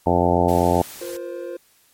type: harmonic tone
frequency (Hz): 87.6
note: F2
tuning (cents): +6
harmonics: 1 / 2 / 3 / 4 / 5 / 6 / 7 / 8 / 9 / 10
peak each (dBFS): -24 / -24 / -24 / -24 / -24 / -24 / -24 / -24 / -24 / -24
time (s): 0.06-0.82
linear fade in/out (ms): 5
type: noise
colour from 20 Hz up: white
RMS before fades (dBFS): -38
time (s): 0.48-1.17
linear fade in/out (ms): 5
type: chord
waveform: triangle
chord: F suspended fourth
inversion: none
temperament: equal with one note detuned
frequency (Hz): 349.2 / 475.7 / 523.3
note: F4 / Bb4 / C5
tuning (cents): 0 / +35 / 0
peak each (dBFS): -30 / -33 / -30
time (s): 1.01-1.57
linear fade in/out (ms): 5
effects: white hiss -58 dBFS RMS until 1.93 s + MP3 64 kbps